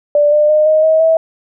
sine tone with pitch steps, 587.3 / 598.9 / 610.8 / 622.9 / 635.3 / 647.9 Hz, D5 / D5 / D#5 / D#5 / D#5 / E5, 0 / +34 / -32 / +2 / +36 / -30 cents, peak -7 dBFS, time 0.15-1.17 s, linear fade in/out 2 ms, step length 170 ms, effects none

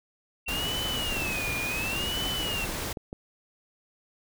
sine tone with vibrato, 2704 Hz, E7, 43 cents sharp, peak -30 dBFS, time 0.46-2.66 s, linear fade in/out 20 ms, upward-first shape sine, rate 0.69 Hz, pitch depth 190 cents each way
pink noise, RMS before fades -33 dBFS, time 0.48-2.93 s, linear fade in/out 5 ms
clicks, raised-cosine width 2 ms, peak -23 dBFS, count 11, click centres 0.976 / 1.124 / 1.168 / 1.221 / 1.933 / 2.005 / 2.039 / 2.263 / 2.69 / 2.972 / 3.129 s
effects none

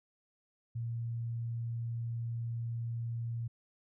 sine tone, 116.54 Hz, A#2, in tune, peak -34 dBFS, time 0.75-3.48 s, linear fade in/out 10 ms, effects none

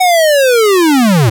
square linear sweep, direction down, 750 to 102.2 Hz, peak -7 dBFS, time 0-1.3 s, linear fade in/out 10 ms, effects none

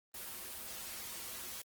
white noise with comb filter, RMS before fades -45 dBFS, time 0.14-1.62 s, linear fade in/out 5 ms, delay 6.9 ms, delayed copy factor -0.9, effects Opus 24 kbps

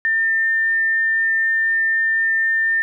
sine tone, 1801 Hz, A6, 40 cents sharp, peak -15 dBFS, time 0.05-2.82 s, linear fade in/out 0 ms, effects none

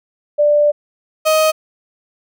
sine / 35% pulse tone pair in turn, 590 / 627.3 Hz, D5 / D#5, +8 / +14 cents, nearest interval minor second, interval 106 cents, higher second, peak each -9 dBFS, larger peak neither, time 0.38-0.72 / 1.25-1.52 s, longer first, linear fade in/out 20 ms, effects none

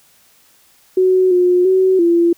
sine tone with pitch steps, 371.9 / 358.8 / 376.1 / 340.9 Hz, F#4 / F4 / F#4 / F4, +9 / +47 / +28 / -42 cents, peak -9 dBFS, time 0.97-2.33 s, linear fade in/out 5 ms, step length 340 ms, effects white hiss -52 dBFS RMS until 2.37 s

